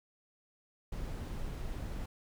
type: noise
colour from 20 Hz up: brown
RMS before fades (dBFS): -39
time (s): 0.92-2.06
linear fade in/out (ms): 5
effects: none